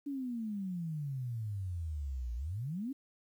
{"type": "exponential two-way sweep", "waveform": "sine", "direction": "down then up", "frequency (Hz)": [289.7, 57.1, 287.8], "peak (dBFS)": -35, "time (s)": [0.06, 2.93], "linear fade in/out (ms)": 10, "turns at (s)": 2.35, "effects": ["11-bit"]}